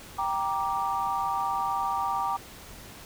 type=chord; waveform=sine; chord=G minor; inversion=none; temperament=just; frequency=784 / 940.8 / 1176 Hz; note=G5 / Bb5 / D6; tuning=0 / +16 / +2 cents; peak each=-30 dBFS; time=0.18-2.37 s; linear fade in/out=10 ms; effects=pink hiss -46 dBFS RMS until 3.05 s